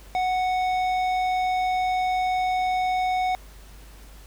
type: tone with tanh clipping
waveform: sine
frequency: 739 Hz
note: F#5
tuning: 2 cents flat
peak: -23 dBFS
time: 0.15-3.35 s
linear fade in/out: 0 ms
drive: 12 dB
effects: added 50 Hz sine -44 dBFS peak until 4.26 s + pink hiss -51 dBFS RMS until 4.26 s